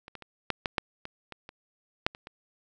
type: clicks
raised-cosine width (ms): 0.3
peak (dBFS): -28 / -25 / -28 / -10 / -12 / -9 / -22 / -24 / -27 / -7 / -28 / -26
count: 12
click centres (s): 0.081 / 0.153 / 0.223 / 0.503 / 0.658 / 0.782 / 1.054 / 1.323 / 1.491 / 2.065 / 2.149 / 2.271
effects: none